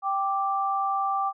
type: tone pair together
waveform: sine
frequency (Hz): 784 / 1174.7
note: G5 / D6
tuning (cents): 0 / 0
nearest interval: perfect fifth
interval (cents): 700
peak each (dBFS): -26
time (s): 0.02-1.33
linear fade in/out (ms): 50
effects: none